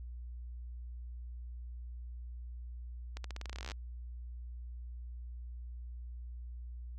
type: accelerating click train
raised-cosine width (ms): 0.2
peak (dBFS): -26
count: 19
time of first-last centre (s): 3.17-3.717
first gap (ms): 73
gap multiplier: 0.88
effects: added 60 Hz sine -42 dBFS peak until 6.98 s